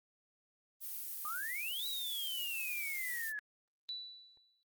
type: noise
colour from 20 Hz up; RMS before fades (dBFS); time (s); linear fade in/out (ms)
violet; -42; 0.8-3.33; 50
type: exponential two-way sweep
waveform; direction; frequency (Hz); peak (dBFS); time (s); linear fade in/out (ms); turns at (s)
sine; up then down; 1174.7 to 3951 to 1672; -38; 1.25-3.39; 0; 1.87
type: tone with exponential decay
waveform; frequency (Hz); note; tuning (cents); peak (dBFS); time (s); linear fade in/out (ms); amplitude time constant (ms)
sine; 3960; B7; +4; -37; 3.89-4.63; 0; 160
effects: Opus 24 kbps